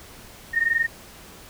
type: tone pair together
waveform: sine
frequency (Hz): 1833 / 1854.3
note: A#6 / A#6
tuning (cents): -30 / -10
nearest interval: unison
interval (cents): 20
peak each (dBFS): -22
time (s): 0.53-0.87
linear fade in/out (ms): 20
effects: pink hiss -45 dBFS RMS until 1.49 s